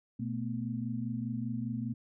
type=tone cluster; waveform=sine; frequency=121.4 / 223.3 / 248.3 Hz; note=B2 / A3 / B3; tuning=-29 / +26 / +9 cents; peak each=-37 / -36 / -38 dBFS; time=0.19-1.94 s; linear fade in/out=10 ms; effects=none